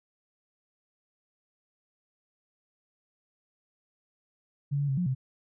sine tone with pitch steps, 141.9 / 142.9 / 134.9 / 178.4 / 130.6 Hz, C#3 / D3 / C#3 / F3 / C3, +41 / -47 / -47 / +37 / -3 cents, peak -25 dBFS, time 4.71-5.15 s, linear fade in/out 20 ms, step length 88 ms, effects none

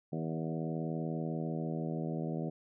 harmonic tone with a mistuned harmonic, 80.4 Hz, E2, 43 cents flat, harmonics 2 / 3 / 4 / 5 / 6 / 7 / 8 / 9, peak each -36 / -40 / -42 / -44 / -46 / -47 / -48 / -49 dBFS, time 0.12-2.5 s, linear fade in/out 10 ms, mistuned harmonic 7, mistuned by +19 cents, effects none

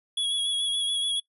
square tone with vibrato, 3348 Hz, G#7, 13 cents sharp, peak -25 dBFS, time 0.17-1.2 s, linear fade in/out 5 ms, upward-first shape sine, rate 7 Hz, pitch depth 26 cents each way, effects noise-tail reverb RT60 0.1 s tail -22 dB re dry + resampled to 32000 Hz

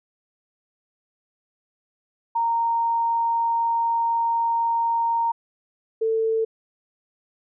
sine tone pair in turn, 926 / 446.2 Hz, A#5 / A4, -12 / +24 cents, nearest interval octave + minor second, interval 1264 cents, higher first, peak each -19 dBFS, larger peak neither, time 2.35-5.32 / 6.01-6.45 s, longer first, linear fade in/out 10 ms, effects none

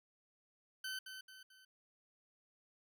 20% pulse tone with echo, 1526 Hz, G6, 47 cents flat, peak -36 dBFS, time 0.84-0.99 s, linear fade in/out 5 ms, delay 220 ms, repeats 3, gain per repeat -7 dB, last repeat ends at 1.65 s, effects none

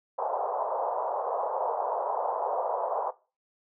white band-pass noise, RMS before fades -30 dBFS, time 0.18-3.11 s, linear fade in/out 10 ms, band 480 to 1000 Hz, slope 48 dB/octave, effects noise-tail reverb RT60 0.3 s tail -17 dB re dry

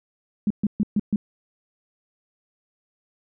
sine tone bursts, 207.7 Hz, G#3, in tune, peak -17 dBFS, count 5, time 0.47-1.16 s, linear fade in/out 2 ms, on 34 ms, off 130 ms, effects none

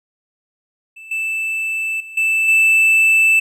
triangle tone with level steps, 2642 Hz, E7, 3 cents sharp, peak -33 / -17 / -30 / -12 / -8 dBFS, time 0.96-3.4 s, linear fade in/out 10 ms, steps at 1.11 / 2 / 2.17 / 2.48 s, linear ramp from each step 5 ms, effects none

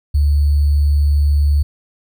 sine tone with sample-and-hold, 72.7 Hz, D2, 17 cents flat, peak -10 dBFS, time 0.14-1.63 s, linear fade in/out 10 ms, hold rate 4410 Hz, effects none

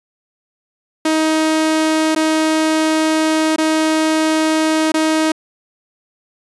sawtooth tone with dropouts, 315.1 Hz, D#4, 22 cents sharp, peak -9 dBFS, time 1.05-5.32 s, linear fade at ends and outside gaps 5 ms, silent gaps 2.15-2.16 / 3.562-3.582 / 4.92-4.941 s, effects resampled to 24000 Hz

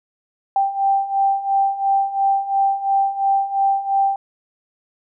sine beating tone pair, 784 / 786.9 Hz, G5 / G5, 0 / +6 cents, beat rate 2.9 Hz, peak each -21 / -17 dBFS, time 0.56-4.16 s, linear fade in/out 2 ms, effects none

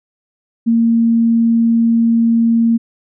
sine tone, 230.2 Hz, A#3, 22 cents flat, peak -9 dBFS, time 0.66-2.78 s, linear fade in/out 20 ms, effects none

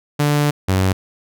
sawtooth tone pair in turn, 146.83 / 94.47 Hz, D3 / F#2, 0 / +37 cents, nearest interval minor sixth, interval 763 cents, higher first, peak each -10 dBFS, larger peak neither, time 0.19-0.51 / 0.68-0.93 s, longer first, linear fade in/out 10 ms, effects none

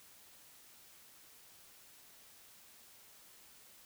silence, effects white hiss -60 dBFS RMS until 3.85 s

